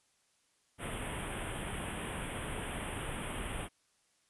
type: band-stop noise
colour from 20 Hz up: pink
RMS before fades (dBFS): -39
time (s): 0.78-3.69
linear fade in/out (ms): 50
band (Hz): 3400 to 8400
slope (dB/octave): 96
effects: white hiss -73 dBFS RMS until 4.29 s + resampled to 24000 Hz

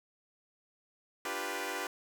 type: chord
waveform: 10% pulse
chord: G dominant seventh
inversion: second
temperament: equal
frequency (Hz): 293.7 / 349.2 / 392 / 493.9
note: D4 / F4 / G4 / B4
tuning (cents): 0 / 0 / 0 / 0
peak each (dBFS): -35 / -33 / -31 / -31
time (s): 1.25-1.87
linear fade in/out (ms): 2
effects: none

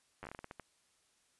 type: slowing click train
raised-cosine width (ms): 0.5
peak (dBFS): -30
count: 11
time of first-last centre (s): 0.23-0.597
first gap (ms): 10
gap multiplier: 1.27
effects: white hiss -73 dBFS RMS until 1.39 s + resampled to 24000 Hz

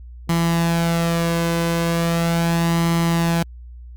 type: tone with flanger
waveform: sawtooth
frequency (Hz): 168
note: E3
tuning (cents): +33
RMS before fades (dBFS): -19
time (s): 0.29-3.43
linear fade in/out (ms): 5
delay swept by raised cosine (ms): 0.97 to 1.96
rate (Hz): 0.38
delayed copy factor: +0.5
effects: added 60 Hz sine -35 dBFS peak until 3.96 s + Opus 48 kbps

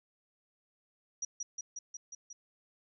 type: tone with echo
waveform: sine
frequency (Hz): 5790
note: F#8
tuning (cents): -38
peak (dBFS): -33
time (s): 1.22-1.25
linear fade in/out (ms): 5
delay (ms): 180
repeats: 6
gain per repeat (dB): -2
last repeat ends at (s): 2.33
effects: none

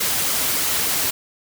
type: noise with flanger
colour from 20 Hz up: white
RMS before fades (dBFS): -21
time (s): 0-1.11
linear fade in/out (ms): 10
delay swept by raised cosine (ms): 1.1 to 5.7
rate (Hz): 3.4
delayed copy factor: -0.5
effects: none

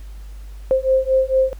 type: beating tone pair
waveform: sine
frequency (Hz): 523.3 / 527.7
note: C5 / C5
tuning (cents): 0 / +15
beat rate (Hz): 4.4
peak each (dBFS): -17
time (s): 0.71-1.53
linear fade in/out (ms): 0
effects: added 50 Hz sine -32 dBFS peak until 1.59 s + pink hiss -52 dBFS RMS until 1.59 s

